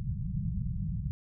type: low-pass noise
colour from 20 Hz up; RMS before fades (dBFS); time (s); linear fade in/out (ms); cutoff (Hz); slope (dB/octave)
white; -33; 0-1.11; 0; 190; 96
effects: none